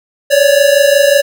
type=tone pair together; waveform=square; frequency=554.4 / 579.9 Hz; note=C#5 / D5; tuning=0 / -22 cents; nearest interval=minor second; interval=78 cents; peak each=-10 dBFS; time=0.3-1.22 s; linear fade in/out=20 ms; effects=none